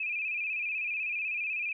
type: tone with vibrato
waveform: sine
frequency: 2489 Hz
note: D#7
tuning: in tune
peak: -30 dBFS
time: 0-1.73 s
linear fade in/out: 5 ms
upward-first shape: square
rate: 16 Hz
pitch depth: 59 cents each way
effects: none